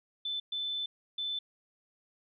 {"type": "tone bursts at uneven times", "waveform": "sine", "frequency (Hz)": 3520, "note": "A7", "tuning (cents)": 0, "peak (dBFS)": -32, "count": 3, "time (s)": [[0.25, 0.4], [0.52, 0.86], [1.18, 1.39]], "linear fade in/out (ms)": 5, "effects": []}